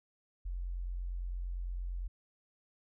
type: tone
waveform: sine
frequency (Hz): 44.39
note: F1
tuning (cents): +29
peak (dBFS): -35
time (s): 0.45-2.08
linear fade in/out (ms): 10
effects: none